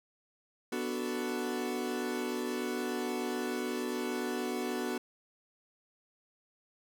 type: chord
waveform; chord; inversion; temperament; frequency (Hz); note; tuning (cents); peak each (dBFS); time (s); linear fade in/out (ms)
40% pulse; B minor seventh; none; equal; 246.9 / 293.7 / 370 / 440; B3 / D4 / F#4 / A4; 0 / 0 / 0 / 0; -36 / -40 / -36 / -40; 0.72-4.98; 5
effects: none